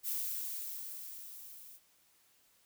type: noise with level ramp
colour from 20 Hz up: violet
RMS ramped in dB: -35 to -54 dBFS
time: 0.03-1.8 s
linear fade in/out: 50 ms
effects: white hiss -69 dBFS RMS until 2.65 s